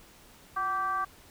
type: tone with frequency modulation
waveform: sine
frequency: 1160 Hz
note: D6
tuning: 22 cents flat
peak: -27 dBFS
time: 0.56-1.05 s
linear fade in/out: 10 ms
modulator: 403 Hz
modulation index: 0.73
effects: pink hiss -55 dBFS RMS until 1.3 s